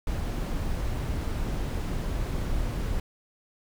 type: noise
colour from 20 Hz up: brown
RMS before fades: -29 dBFS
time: 0.07-3 s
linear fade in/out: 2 ms
effects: none